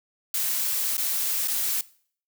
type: noise with dropouts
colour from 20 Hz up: blue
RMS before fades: -26 dBFS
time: 0.34-1.81 s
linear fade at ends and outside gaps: 2 ms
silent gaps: 0.969-0.979 / 1.475-1.481 s
effects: noise-tail reverb RT60 0.5 s tail -20 dB re dry